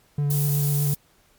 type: tone with vibrato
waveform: triangle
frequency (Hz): 144.6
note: D3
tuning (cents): -27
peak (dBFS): -18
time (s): 0.18-0.94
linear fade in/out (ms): 5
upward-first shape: triangle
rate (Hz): 8.2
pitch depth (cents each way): 18
type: noise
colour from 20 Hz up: violet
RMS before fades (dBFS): -28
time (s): 0.3-0.95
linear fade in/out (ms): 5
effects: pink hiss -60 dBFS RMS until 1.38 s + MP3 96 kbps